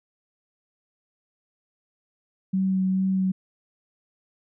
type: tone with vibrato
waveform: sine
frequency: 189.1 Hz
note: F#3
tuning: 38 cents sharp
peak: -20 dBFS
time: 2.53-3.32 s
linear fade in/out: 10 ms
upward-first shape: sine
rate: 2.3 Hz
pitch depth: 12 cents each way
effects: none